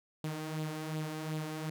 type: tone with flanger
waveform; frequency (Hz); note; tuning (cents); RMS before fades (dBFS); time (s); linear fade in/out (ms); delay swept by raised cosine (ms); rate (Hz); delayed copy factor
sawtooth; 155.8; D#3; +3; -38; 0.24-1.7; 2; 0.25 to 3.95; 2.7; +0.5
effects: none